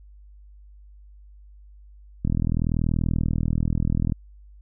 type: click train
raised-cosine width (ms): 5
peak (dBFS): -11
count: 77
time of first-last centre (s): 2.25-4.122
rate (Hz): 40.6
effects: added 50 Hz sine -45 dBFS peak until 4.61 s